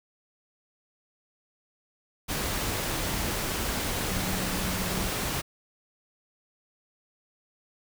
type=tone in noise; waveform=sine; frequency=185 Hz; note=F#3; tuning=in tune; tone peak=-34 dBFS; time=4.09-5.1 s; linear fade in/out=20 ms; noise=pink; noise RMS=-30 dBFS; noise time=2.28-5.42 s; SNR=-7 dB; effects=none